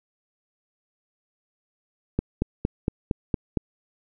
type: click train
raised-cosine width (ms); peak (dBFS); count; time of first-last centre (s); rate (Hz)
3; -9; 7; 2.19-3.572; 4.34
effects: none